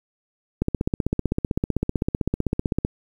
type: click train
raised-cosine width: 3 ms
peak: -8 dBFS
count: 36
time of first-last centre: 0.62-2.849 s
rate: 15.7 Hz
effects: 8-bit